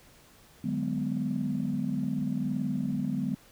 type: chord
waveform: sine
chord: G# half-diminished seventh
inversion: second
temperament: just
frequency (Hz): 149.51 / 186.89 / 207.7 / 249.2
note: D3 / F#3 / G#3 / B3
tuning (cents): +31 / +18 / 0 / +16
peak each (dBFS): -34 / -34 / -32 / -31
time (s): 0.64-3.35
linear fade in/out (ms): 5
effects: tanh soft clip ceiling -19 dBFS + pink hiss -57 dBFS RMS until 3.51 s